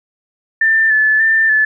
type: tone with vibrato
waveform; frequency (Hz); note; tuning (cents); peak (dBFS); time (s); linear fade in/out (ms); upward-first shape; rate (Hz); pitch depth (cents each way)
sine; 1760; A6; 0; -9; 0.61-1.65; 5; square; 1.7; 25
effects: none